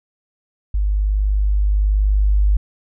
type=tone with level ramp; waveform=sine; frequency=50.6 Hz; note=G#1; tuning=44 cents flat; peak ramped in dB=-15 to -11 dBFS; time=0.74-2.57 s; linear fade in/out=5 ms; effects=none